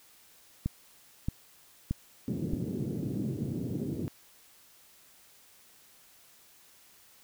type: click train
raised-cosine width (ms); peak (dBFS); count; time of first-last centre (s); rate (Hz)
5; -17; 4; 0.66-2.535; 1.6
type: band-pass noise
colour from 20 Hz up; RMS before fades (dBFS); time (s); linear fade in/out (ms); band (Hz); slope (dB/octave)
pink; -34; 2.28-4.08; 0; 120 to 340; 24
effects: white hiss -59 dBFS RMS until 7.23 s